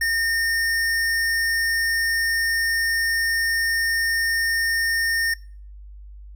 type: tone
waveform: square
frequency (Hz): 1825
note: A#6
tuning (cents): -37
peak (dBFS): -20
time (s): 0.01-5.34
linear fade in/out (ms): 5
effects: noise-tail reverb RT60 0.5 s tail -24 dB re dry + added 50 Hz sine -38 dBFS peak until 6.35 s